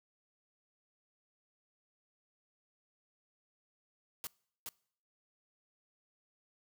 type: noise with echo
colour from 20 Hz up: white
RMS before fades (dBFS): -41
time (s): 4.24-4.27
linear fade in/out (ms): 0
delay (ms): 420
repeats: 1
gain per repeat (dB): -2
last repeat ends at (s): 4.69
effects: noise-tail reverb RT60 0.6 s tail -25 dB re dry